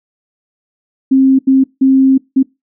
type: tone bursts at uneven times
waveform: sine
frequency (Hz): 266.1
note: C4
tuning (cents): +29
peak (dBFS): -5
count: 4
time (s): 1.11-1.39 / 1.47-1.64 / 1.81-2.18 / 2.36-2.43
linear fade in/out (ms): 10
effects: noise-tail reverb RT60 0.2 s tail -22 dB re dry